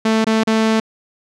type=tone with dropouts; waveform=sawtooth; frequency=221.1 Hz; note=A3; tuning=9 cents sharp; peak=-9 dBFS; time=0.05-0.8 s; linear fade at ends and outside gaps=5 ms; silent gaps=0.245-0.267 / 0.436-0.472 s; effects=low-pass 6000 Hz 12 dB/octave